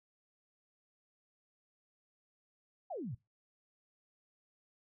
sine exponential sweep, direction down, 830 to 100 Hz, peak -38 dBFS, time 2.9-3.15 s, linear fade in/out 10 ms, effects noise-tail reverb RT60 0.2 s tail -19 dB re dry

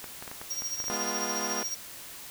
clicks, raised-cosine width 0.5 ms, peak -25 dBFS, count 10, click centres 0.042 / 0.225 / 0.278 / 0.315 / 0.415 / 0.621 / 0.802 / 0.841 / 0.882 / 0.939 s
square tone with tremolo, 5640 Hz, F8, 16 cents sharp, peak -29 dBFS, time 0.5-1.75 s, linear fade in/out 10 ms, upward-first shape triangle, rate 14 Hz, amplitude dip 75%
10% pulse chord, F diminished, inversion first, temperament equal, 207.7 / 246.9 / 349.2 Hz, Ab3 / Cb4 / F4, 0 / 0 / 0 cents, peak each -28 dBFS, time 0.9-1.63 s, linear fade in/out 0 ms
effects white hiss -44 dBFS RMS until 2.3 s

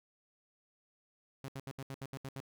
sawtooth tone bursts, 135.4 Hz, C#3, 40 cents flat, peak -37 dBFS, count 9, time 1.44-2.402 s, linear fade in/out 0 ms, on 42 ms, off 73 ms, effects none

